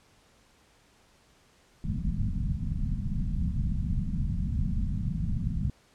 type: low-pass noise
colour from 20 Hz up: pink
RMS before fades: -29 dBFS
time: 1.84-5.7 s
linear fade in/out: 2 ms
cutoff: 220 Hz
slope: 48 dB/octave
effects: pink hiss -62 dBFS RMS until 5.94 s + low-pass 9000 Hz 12 dB/octave